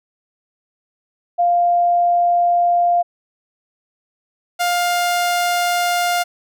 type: tone pair in turn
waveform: sine / sawtooth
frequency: 698.5 / 704.2 Hz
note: F5 / F5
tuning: 0 / +14 cents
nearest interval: unison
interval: 14 cents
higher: second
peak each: -12 dBFS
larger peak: neither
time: 1.38-3.03 / 4.59-6.24 s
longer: neither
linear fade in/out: 20 ms
effects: none